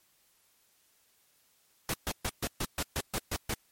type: noise bursts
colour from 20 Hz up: pink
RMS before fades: -32 dBFS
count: 10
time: 1.89-3.54 s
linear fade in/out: 2 ms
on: 48 ms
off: 130 ms
effects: white hiss -68 dBFS RMS until 3.71 s + MP3 64 kbps